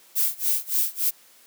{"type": "noise with tremolo", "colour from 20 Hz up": "violet", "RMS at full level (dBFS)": -21, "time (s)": [0.15, 1.11], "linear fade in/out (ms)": 20, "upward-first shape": "sine", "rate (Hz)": 3.5, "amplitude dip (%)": 95, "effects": ["white hiss -54 dBFS RMS until 1.46 s", "high-pass 200 Hz 12 dB/octave"]}